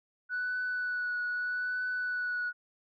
sine tone with vibrato, 1480 Hz, F#6, in tune, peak -29 dBFS, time 0.29-2.53 s, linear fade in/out 50 ms, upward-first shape triangle, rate 0.8 Hz, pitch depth 21 cents each way, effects tanh soft clip ceiling -27 dBFS

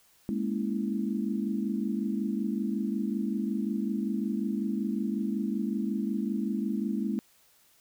sine chord, A# half-diminished seventh, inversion third, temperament equal, 207.7 / 233.1 / 277.2 / 329.6 Hz, G#3 / A#3 / C#4 / E4, 0 / 0 / 0 / 0 cents, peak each -30 / -33 / -36 / -36 dBFS, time 0.29-7.19 s, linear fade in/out 0 ms, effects white hiss -63 dBFS RMS until 7.8 s

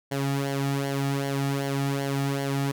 sawtooth tone with flanger, 138.59 Hz, C#3, in tune, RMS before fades -27 dBFS, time 0.11-2.72 s, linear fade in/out 10 ms, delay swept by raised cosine 0.79 to 1.99 ms, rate 2.6 Hz, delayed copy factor -0.65, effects none

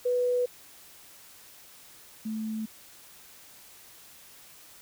sine tone pair in turn, 493.5 / 218.9 Hz, B4 / A3, -1 / -9 cents, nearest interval octave + major second, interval 1408 cents, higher first, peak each -23 / -30 dBFS, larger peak first, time 0.05-0.46 / 2.25-2.66 s, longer neither, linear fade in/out 10 ms, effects white hiss -52 dBFS RMS until 4.81 s

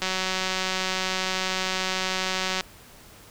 click train, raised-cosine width 0.2 ms, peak -9 dBFS, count 485, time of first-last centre 0.02-2.608 s, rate 187 Hz, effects pink hiss -49 dBFS RMS until 3.3 s

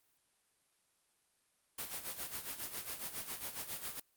white noise with tremolo, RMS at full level -40 dBFS, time 1.78-4 s, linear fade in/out 5 ms, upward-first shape sine, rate 7.3 Hz, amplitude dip 70%, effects white hiss -75 dBFS RMS until 4.16 s + Opus 32 kbps

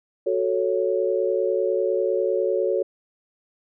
sine chord, F# minor, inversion none, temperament equal, 370 / 440 / 554.4 Hz, F#4 / A4 / C#5, 0 / 0 / 0 cents, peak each -24 dBFS, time 0.26-2.83 s, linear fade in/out 10 ms, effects none

